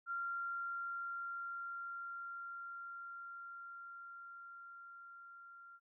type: tone with level ramp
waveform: sine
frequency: 1383 Hz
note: F6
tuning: 17 cents flat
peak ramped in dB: -37 to -54 dBFS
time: 0.06-5.8 s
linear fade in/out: 50 ms
effects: none